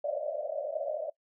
white band-pass noise, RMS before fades -34 dBFS, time 0.04-1.1 s, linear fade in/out 5 ms, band 560 to 640 Hz, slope 96 dB/octave, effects noise-tail reverb RT60 0.1 s tail -21 dB re dry

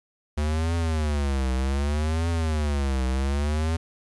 square tone with vibrato, 73.42 Hz, D2, in tune, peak -23 dBFS, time 0.37-3.77 s, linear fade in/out 10 ms, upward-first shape triangle, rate 0.65 Hz, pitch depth 250 cents each way, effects resampled to 24000 Hz + 10-bit

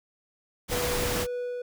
pink noise, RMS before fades -29 dBFS, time 0.68-1.27 s, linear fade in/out 50 ms
triangle tone with tremolo, 491 Hz, B4, 10 cents flat, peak -27 dBFS, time 0.71-1.62 s, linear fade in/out 5 ms, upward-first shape sine, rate 1.9 Hz, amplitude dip 25%
effects none

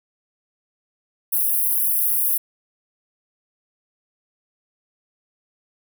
white high-pass noise, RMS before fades -20 dBFS, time 1.32-2.38 s, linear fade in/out 10 ms, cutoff 10000 Hz, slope 96 dB/octave, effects none

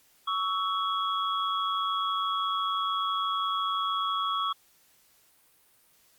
sine tone cluster, 1122 / 1313 / 3332 Hz, C#6 / E6 / G#7, +21 / -7 / +5 cents, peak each -29 / -31 / -33 dBFS, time 0.27-4.53 s, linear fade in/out 10 ms, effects white hiss -63 dBFS RMS until 6.18 s + Opus 48 kbps

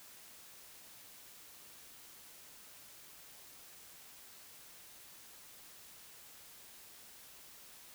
silence, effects white hiss -56 dBFS RMS until 7.94 s

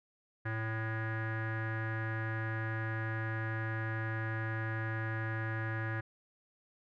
square tone with low-pass filter, 111.1 Hz, A2, 17 cents sharp, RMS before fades -36 dBFS, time 0.45-6.01 s, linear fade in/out 10 ms, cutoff 1700 Hz, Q 7.5, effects none

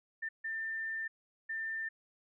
sine tone bursts at uneven times, 1792 Hz, A6, 31 cents sharp, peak -35 dBFS, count 3, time 0.22-0.29 / 0.44-1.08 / 1.49-1.89 s, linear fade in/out 10 ms, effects none

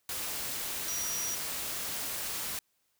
sine tone in noise, 5790 Hz, F#8, 38 cents flat, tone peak -34 dBFS, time 0.88-1.35 s, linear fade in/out 2 ms, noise white, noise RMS -36 dBFS, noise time 0.09-2.59 s, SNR -1 dB, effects white hiss -75 dBFS RMS until 2.99 s

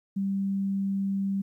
sine tone, 195.9 Hz, G3, 1 cent flat, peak -25 dBFS, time 0.16-1.42 s, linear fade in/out 10 ms, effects 11-bit

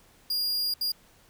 45% pulse tone bursts at uneven times, 4832 Hz, D8, 48 cents sharp, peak -25 dBFS, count 2, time 0.3-0.74 / 0.81-0.92 s, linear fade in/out 5 ms, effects pink hiss -59 dBFS RMS until 1.29 s

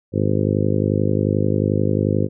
harmonic tone, 51.3 Hz, G#1, 21 cents flat, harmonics 2 / 3 / 4 / 5 / 6 / 7 / 8 / 9 / 10, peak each -21 / -23 / -24 / -25 / -26 / -26 / -27 / -28 / -28 dBFS, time 0.12-2.29 s, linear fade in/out 50 ms, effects none

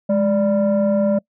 sine tone pair together, 207.4 / 587.3 Hz, G#3 / D5, -2 / 0 cents, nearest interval octave + tritone, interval 1802 cents, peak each -15 dBFS, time 0.09-1.19 s, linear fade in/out 10 ms, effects noise-tail reverb RT60 0.1 s tail -25 dB re dry + tanh soft clip ceiling -11 dBFS

